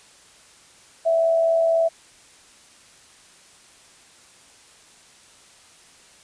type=tone with amplitude modulation; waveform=sine; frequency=659.3 Hz; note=E5; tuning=in tune; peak=-14 dBFS; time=1.05-1.89 s; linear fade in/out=20 ms; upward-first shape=sine; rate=83.9 Hz; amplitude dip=40%; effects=white hiss -51 dBFS RMS until 6.23 s + resampled to 22050 Hz